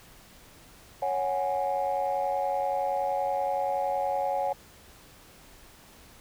sine chord, C# suspended fourth, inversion none, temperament equal, 554.4 / 740 / 830.6 Hz, C#5 / F#5 / G#5, 0 / 0 / 0 cents, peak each -29 dBFS, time 1.02-4.53 s, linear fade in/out 5 ms, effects tanh soft clip ceiling -19 dBFS + pink hiss -53 dBFS RMS until 6.2 s

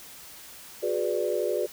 sine chord, G# half-diminished seventh, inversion third, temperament equal with one note detuned, 363.6 / 415.3 / 493.9 / 587.3 Hz, F#4 / G#4 / B4 / D5, -30 / 0 / 0 / 0 cents, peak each -30 dBFS, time 0.82-1.67 s, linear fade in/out 20 ms, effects white hiss -46 dBFS RMS until 1.72 s

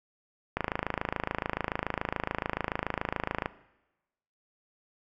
click train, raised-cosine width 0.5 ms, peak -13 dBFS, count 79, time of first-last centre 0.57-3.459 s, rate 27 Hz, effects noise-tail reverb RT60 1.0 s tail -18 dB re dry

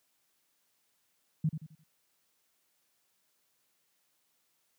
sine tone with echo, 156.2 Hz, D#3, 7 cents sharp, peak -24 dBFS, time 1.44-1.49 s, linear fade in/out 5 ms, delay 87 ms, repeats 4, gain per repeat -9 dB, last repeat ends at 1.838 s, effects white hiss -75 dBFS RMS until 4.78 s + high-pass 100 Hz 12 dB/octave

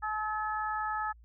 harmonic tone, 429.1 Hz, A4, 43 cents flat, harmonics 2 / 3 / 4, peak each -34 / -34 / -38 dBFS, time 0.02-1.13 s, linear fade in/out 20 ms, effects added 57 Hz sine -53 dBFS peak until 1.24 s

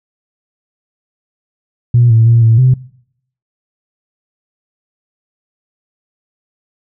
sine tone with pitch steps, 120.2 / 113.1 / 116.6 / 113.2 / 128.5 Hz, B2 / A2 / A#2 / A2 / C3, -46 / +48 / +1 / +50 / -31 cents, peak -4 dBFS, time 1.94-2.74 s, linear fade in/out 5 ms, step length 160 ms, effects noise-tail reverb RT60 0.7 s tail -22 dB re dry + tanh soft clip ceiling 0 dBFS

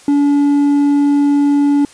sine tone with hard clipping, 286.3 Hz, D4, 44 cents flat, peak -10 dBFS, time 0.08-1.85 s, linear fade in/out 2 ms, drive 3 dB, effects white hiss -42 dBFS RMS until 1.93 s + resampled to 22050 Hz

